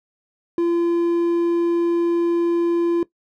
triangle tone, 341.6 Hz, F4, 38 cents flat, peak -14 dBFS, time 0.58-3.03 s, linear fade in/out 2 ms, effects noise-tail reverb RT60 0.1 s tail -18 dB re dry

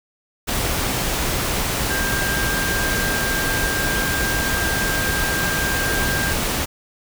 sine tone in noise, 1593 Hz, G6, 27 cents sharp, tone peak -23 dBFS, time 1.89-6.34 s, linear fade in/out 20 ms, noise pink, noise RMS -22 dBFS, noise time 0.47-6.66 s, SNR -4 dB, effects none

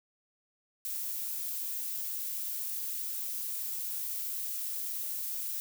violet noise, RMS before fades -36 dBFS, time 0.85-5.6 s, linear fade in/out 0 ms, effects none

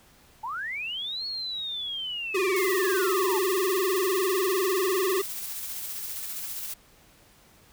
sine linear two-way sweep, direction up then down, 830.6 to 4370 to 830.6 Hz, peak -30 dBFS, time 0.43-3.39 s, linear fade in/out 10 ms, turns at 1.26 s
square tone with vibrato, 377.8 Hz, F#4, 36 cents sharp, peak -24 dBFS, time 2.34-5.22 s, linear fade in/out 10 ms, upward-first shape triangle, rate 20 Hz, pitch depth 150 cents each way
blue noise with tremolo, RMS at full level -34 dBFS, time 2.56-6.74 s, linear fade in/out 5 ms, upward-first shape square, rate 15 Hz, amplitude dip 25%
effects pink hiss -57 dBFS RMS until 7.72 s

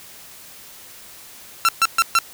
sawtooth tone bursts, 1351 Hz, E6, 42 cents sharp, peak -9 dBFS, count 4, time 1.65-2.188 s, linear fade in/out 0 ms, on 37 ms, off 130 ms, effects white hiss -42 dBFS RMS until 2.33 s

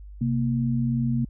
sine tone pair together, 130.4 / 233.1 Hz, C3 / A#3, -5 / 0 cents, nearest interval minor seventh, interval 1005 cents, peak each -24 dBFS, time 0.21-1.25 s, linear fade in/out 5 ms, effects added 50 Hz sine -39 dBFS peak until 1.29 s

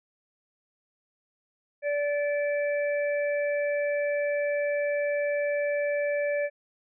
harmonic tone, 580 Hz, D5, 22 cents flat, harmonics 1 / 3 / 4, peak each -25 / -35 / -37 dBFS, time 1.82-6.5 s, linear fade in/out 50 ms, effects none

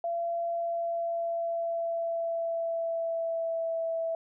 sine tone with pitch glide, 680 to 658.4 Hz, F5 to E5, -46 to -2 cents, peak -28 dBFS, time 0.04-4.15 s, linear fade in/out 2 ms, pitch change -56 cents, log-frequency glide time 0.47-3.83 s, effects none

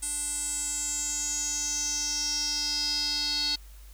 square tone with band-pass filter sweep, 293.7 Hz, D4, in tune, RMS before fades -30 dBFS, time 0.02-3.56 s, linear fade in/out 10 ms, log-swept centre 8800 to 4400 Hz, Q 8.1, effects added 50 Hz sine -45 dBFS peak until 3.93 s + white hiss -57 dBFS RMS until 3.93 s

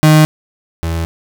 35% pulse tone pair in turn, 154.6 / 82.59 Hz, D#3 / E2, -11 / +4 cents, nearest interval major seventh, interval 1085 cents, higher first, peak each -3 / -14 dBFS, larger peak first, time 0.03-0.25 / 0.83-1.05 s, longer neither, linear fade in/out 0 ms, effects none

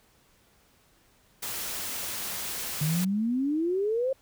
white noise, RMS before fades -34 dBFS, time 1.42-3.05 s, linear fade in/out 10 ms
sine exponential sweep, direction up, 147.2 to 544 Hz, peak -24 dBFS, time 2.81-4.13 s, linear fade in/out 5 ms
effects pink hiss -63 dBFS RMS until 4.21 s

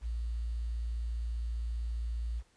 sine tone with quantisation, 57.5 Hz, A#1, 23 cents flat, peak -32 dBFS, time 0.01-2.43 s, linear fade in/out 50 ms, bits 10, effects pink hiss -68 dBFS RMS until 2.56 s + resampled to 22050 Hz

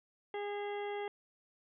harmonic tone with a mistuned harmonic, 409.4 Hz, G#4, 25 cents flat, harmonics 1 / 2 / 3 / 4 / 5 / 7 / 8, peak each -38 / -42 / -54 / -53 / -48 / -57 / -55 dBFS, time 0.34-1.08 s, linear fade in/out 2 ms, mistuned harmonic 7, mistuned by -66 cents, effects none

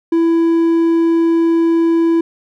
triangle tone, 332.1 Hz, E4, 13 cents sharp, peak -8 dBFS, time 0.12-2.21 s, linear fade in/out 5 ms, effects none

